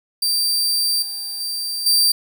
sawtooth tone with level steps, 4685 Hz, D8, 5 cents flat, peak -14 / -23 / -20 / -10 dBFS, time 0.22-2.12 s, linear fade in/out 5 ms, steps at 1.02 / 1.4 / 1.86 s, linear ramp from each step 5 ms, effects 7-bit

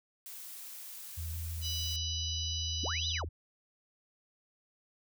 blue noise, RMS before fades -46 dBFS, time 0.26-1.96 s, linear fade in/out 0 ms
sine tone, 81.9 Hz, E2, 11 cents flat, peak -36 dBFS, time 1.17-3.29 s, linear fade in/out 10 ms
harmonic tone, 987.8 Hz, B5, in tune, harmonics 3 / 4 / 5 / 6, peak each -39 / -40 / -41 / -42 dBFS, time 1.61-3.22 s, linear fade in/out 50 ms
sine linear two-way sweep, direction up then down, 138.59 to 4093 to 202 Hz, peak -36 dBFS, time 2.83-3.25 s, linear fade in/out 5 ms, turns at 3.08 s
effects none

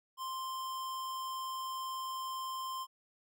square tone, 1047 Hz, C6, 1 cent sharp, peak -38 dBFS, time 0.17-2.87 s, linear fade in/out 50 ms, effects none

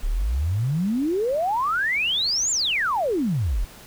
sine exponential two-way sweep, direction up then down, 32 to 7390 to 36.25 Hz, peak -20 dBFS, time 0.03-3.65 s, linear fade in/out 10 ms, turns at 2.51 s, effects pink hiss -45 dBFS RMS until 3.86 s

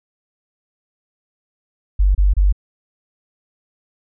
sine tone bursts, 48.36 Hz, G1, 23 cents flat, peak -10 dBFS, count 3, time 1.99-2.526 s, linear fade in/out 10 ms, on 160 ms, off 28 ms, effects none

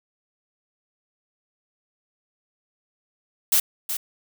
blue noise with echo, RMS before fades -18 dBFS, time 3.52-3.6 s, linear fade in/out 5 ms, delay 370 ms, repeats 1, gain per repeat -9 dB, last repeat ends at 3.97 s, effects none

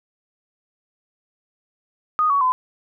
sine tone with pitch steps, 1239 / 1123.1 / 1018.1 Hz, D#6 / C#6 / C6, -8 / +22 / -48 cents, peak -15 dBFS, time 2.19-2.52 s, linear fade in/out 0 ms, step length 110 ms, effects none

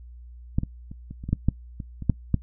clicks, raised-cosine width 5 ms, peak -9 / -16 / -25 / -24 / -26 / -18 / -8 / -7 / -21 / -22 / -6 / -7 dBFS, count 12, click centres 0.585 / 0.634 / 0.915 / 1.11 / 1.239 / 1.29 / 1.33 / 1.486 / 1.802 / 2.023 / 2.097 / 2.343 s, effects noise-tail reverb RT60 0.1 s tail -21 dB re dry + added 60 Hz sine -41 dBFS peak until 2.42 s

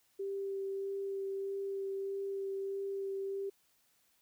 sine tone with vibrato, 392 Hz, G4, in tune, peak -35 dBFS, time 0.19-3.5 s, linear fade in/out 10 ms, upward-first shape sine, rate 1.6 Hz, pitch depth 10 cents each way, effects white hiss -72 dBFS RMS until 4.21 s

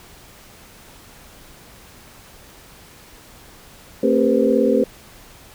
sine tone cluster, 227.3 / 270.3 / 399.4 / 478.6 / 516 Hz, A#3 / C#4 / G4 / A#4 / C5, -43 / -44 / +32 / +46 / -24 cents, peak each -20 dBFS, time 4.03-4.84 s, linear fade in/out 5 ms, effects pink hiss -45 dBFS RMS until 5.54 s

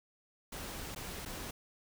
pink noise with dropouts, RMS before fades -43 dBFS, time 0.52-1.51 s, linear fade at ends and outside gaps 5 ms, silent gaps 0.949-0.96 / 1.252-1.258 s, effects none

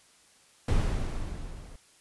brown noise with level ramp, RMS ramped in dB -23 to -45 dBFS, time 0.68-1.76 s, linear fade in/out 5 ms, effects white hiss -60 dBFS RMS until 2 s + resampled to 24000 Hz

